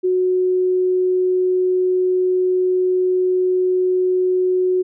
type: tone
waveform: sine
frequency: 367.5 Hz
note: F#4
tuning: 12 cents flat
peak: -14 dBFS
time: 0.03-4.83 s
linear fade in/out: 20 ms
effects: none